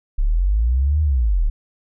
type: linear two-way sweep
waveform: sine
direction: up then down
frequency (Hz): 31.96 to 78.4 to 31.96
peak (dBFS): -14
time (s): 0.18-1.5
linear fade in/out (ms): 10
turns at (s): 1.02
effects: none